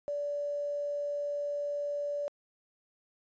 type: tone with quantisation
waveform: sine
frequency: 579 Hz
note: D5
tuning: 25 cents flat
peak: -31 dBFS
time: 0.08-2.28 s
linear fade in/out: 0 ms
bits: 10
effects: resampled to 16000 Hz